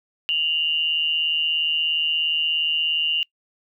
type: tone pair together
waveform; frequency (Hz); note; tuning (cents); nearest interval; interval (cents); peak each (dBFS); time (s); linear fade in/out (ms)
sine; 2803 / 2960; F7 / F#7; +6 / 0; minor second; 94; -20 / -25; 0.29-3.23; 0
effects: noise-tail reverb RT60 0.1 s tail -25 dB re dry

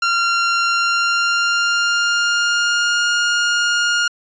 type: tone with pitch glide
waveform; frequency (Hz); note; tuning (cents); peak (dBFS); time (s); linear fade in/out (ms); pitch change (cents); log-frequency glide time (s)
sawtooth; 1381 to 1420.6; F6 to F6; -20 to +29; -11; 0.02-4.08; 5; +49; 0.65-3.1
effects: resampled to 16000 Hz

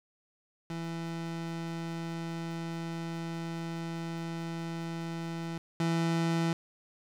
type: tone pair in turn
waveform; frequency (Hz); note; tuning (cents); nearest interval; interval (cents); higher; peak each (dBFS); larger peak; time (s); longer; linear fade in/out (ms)
30% pulse; 166.2 / 166.2; E3 / E3; +15 / +15; unison; 0; neither; -32 / -24; second; 0.7-5.58 / 5.8-6.53; first; 2
effects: low-pass 7000 Hz 12 dB/octave + 9-bit

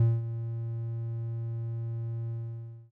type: tone with ADSR envelope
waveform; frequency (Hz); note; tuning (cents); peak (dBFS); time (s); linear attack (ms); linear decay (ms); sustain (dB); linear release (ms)
triangle; 115.3; A#2; -19; -16; 0-2.91; 4; 210; -13; 610
effects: none

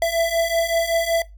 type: beating tone pair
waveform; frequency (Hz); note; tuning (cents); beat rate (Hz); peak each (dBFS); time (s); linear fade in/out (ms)
square; 664 / 669.3; E5 / E5; +12 / +26; 5.3; -23 / -21; 0.02-1.22; 2
effects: noise-tail reverb RT60 0.2 s tail -20 dB re dry + added 50 Hz sine -40 dBFS peak until 1.37 s

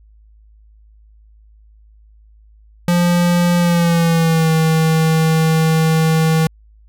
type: tone with pitch glide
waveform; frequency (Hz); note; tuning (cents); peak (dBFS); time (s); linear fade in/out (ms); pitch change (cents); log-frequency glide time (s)
square; 174.61 to 160.12; F3 to D#3; 0 to +50; -12; 2.88-6.47; 2; -150; 3.58-4.51
effects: added 53 Hz sine -44 dBFS peak until 6.88 s

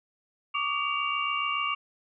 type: tone cluster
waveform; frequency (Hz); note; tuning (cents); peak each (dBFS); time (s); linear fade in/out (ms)
sine; 1134 / 1201 / 2278 / 2787; C#6 / D6 / C#7 / F7; +39 / +38 / +47 / -4; -31 / -32 / -34 / -31; 0.54-1.75; 10
effects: none

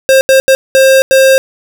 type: tone bursts at uneven times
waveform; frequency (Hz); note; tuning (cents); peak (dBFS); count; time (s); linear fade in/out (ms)
square; 532; C5; +29; -4; 5; 0.09-0.21 / 0.29-0.4 / 0.48-0.55 / 0.75-1.02 / 1.11-1.38; 0
effects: none

